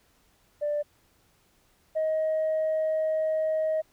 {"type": "tone pair in turn", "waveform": "sine", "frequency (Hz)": [590, 629.6], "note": ["D5", "D#5"], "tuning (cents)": [8, 20], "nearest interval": "minor second", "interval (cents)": 112, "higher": "second", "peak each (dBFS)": [-24, -22], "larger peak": "second", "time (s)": [[0.61, 0.83], [1.95, 3.82]], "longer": "second", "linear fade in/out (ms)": 20, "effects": ["tanh soft clip ceiling -21 dBFS", "pink hiss -65 dBFS RMS until 3.92 s"]}